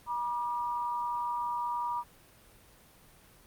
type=tone pair together; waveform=sine; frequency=961 / 1192.2 Hz; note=B5 / D6; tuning=-48 / +26 cents; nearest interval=major third; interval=374 cents; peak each=-31 / -37 dBFS; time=0.06-2.04 s; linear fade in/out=50 ms; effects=pink hiss -58 dBFS RMS until 3.46 s + Opus 32 kbps

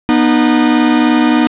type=tone pair together; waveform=45% pulse; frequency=243.5 / 306.8 Hz; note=B3 / D#4; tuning=-24 / -24 cents; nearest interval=major third; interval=400 cents; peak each=-11 dBFS; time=0.09-1.47 s; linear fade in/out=0 ms; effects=resampled to 8000 Hz + 7-bit

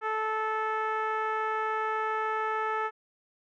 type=tone with low-pass filter; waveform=10% pulse; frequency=436.5 Hz; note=A4; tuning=14 cents flat; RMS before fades=-30 dBFS; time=0.01-2.91 s; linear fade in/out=50 ms; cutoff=1400 Hz; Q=1.6; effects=none

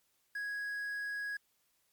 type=tone with quantisation; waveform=triangle; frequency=1661.2 Hz; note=G#6; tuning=in tune; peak=-34 dBFS; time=0.35-1.37 s; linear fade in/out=5 ms; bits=10; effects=white hiss -75 dBFS RMS until 1.92 s + MP3 96 kbps

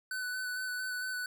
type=tone with vibrato; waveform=square; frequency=1500 Hz; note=F#6; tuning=23 cents sharp; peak=-35 dBFS; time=0.11-1.26 s; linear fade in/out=2 ms; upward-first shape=square; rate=4.4 Hz; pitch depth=15 cents each way; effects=none

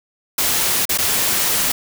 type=noise with dropouts; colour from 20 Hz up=white; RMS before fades=-18 dBFS; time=0.38-1.72 s; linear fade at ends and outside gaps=5 ms; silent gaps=0.854-0.892 / 0.976-0.984 s; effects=none

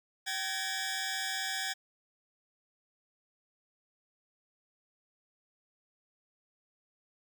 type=tone cluster; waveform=15% pulse; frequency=771 / 1685 / 1851 Hz; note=G5 / G#6 / A#6; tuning=-29 / +25 / -13 cents; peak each=-32 / -29 / -34 dBFS; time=0.26-1.74 s; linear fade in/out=20 ms; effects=none

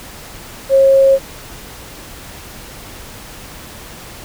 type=tone; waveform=sine; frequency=541 Hz; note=C#5; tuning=42 cents flat; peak=-6 dBFS; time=0.69-1.19 s; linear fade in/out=50 ms; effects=pink hiss -34 dBFS RMS until 4.24 s

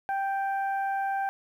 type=tone with frequency modulation; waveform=sine; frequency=784 Hz; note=G5; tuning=in tune; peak=-25 dBFS; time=0.09-1.29 s; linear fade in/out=0 ms; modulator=784 Hz; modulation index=0.69; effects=10-bit

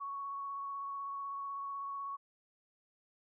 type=tone with vibrato; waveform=sine; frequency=1112 Hz; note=C#6; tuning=5 cents sharp; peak=-38 dBFS; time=0-2.17 s; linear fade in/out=20 ms; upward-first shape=sine; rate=16 Hz; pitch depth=12 cents each way; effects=none

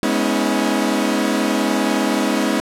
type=chord; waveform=sawtooth; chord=C# minor seventh; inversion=second; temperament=equal with one note detuned; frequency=207.7 / 246.9 / 277.2 / 321.2 Hz; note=G#3 / B3 / C#4 / E4; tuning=0 / 0 / 0 / -45 cents; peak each=-18 dBFS; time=0.03-2.6 s; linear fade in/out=0 ms; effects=low-pass 12000 Hz 12 dB/octave

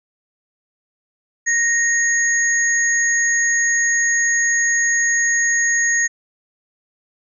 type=tone pair together; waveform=sine; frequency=1864.7 / 6636 Hz; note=A#6 / G#8; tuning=0 / -2 cents; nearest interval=octave + minor seventh; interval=2198 cents; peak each=-16 / -19 dBFS; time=1.46-6.08 s; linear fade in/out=20 ms; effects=none

